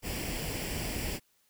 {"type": "noise with comb filter", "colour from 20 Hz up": "pink", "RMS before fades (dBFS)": -35, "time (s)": [0.02, 1.2], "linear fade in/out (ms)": 50, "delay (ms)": 0.39, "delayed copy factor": 0.6, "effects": ["white hiss -70 dBFS RMS until 1.49 s"]}